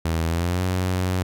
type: tone with pitch glide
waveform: sawtooth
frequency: 81.9 to 91.93 Hz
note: E2 to F#2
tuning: -11 to -11 cents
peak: -17 dBFS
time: 0.05-1.23 s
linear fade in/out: 5 ms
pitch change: +200 cents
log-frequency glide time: 0.27-0.63 s
effects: none